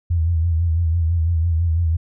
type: tone with vibrato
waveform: sine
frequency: 83.1 Hz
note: E2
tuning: 15 cents sharp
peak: -15 dBFS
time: 0.1-1.97 s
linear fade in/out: 10 ms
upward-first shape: sine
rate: 6 Hz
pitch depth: 71 cents each way
effects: none